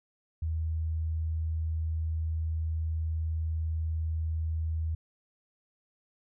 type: tone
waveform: sine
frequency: 80.1 Hz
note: E2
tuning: 49 cents flat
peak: -28 dBFS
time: 0.42-4.95 s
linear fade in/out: 5 ms
effects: none